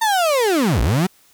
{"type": "linear two-way sweep", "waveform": "35% pulse", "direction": "down then up", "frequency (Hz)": [919, 49, 197], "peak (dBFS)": -13, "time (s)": [0.01, 1.07], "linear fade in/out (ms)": 10, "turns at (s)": 0.81, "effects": ["white hiss -54 dBFS RMS until 1.33 s"]}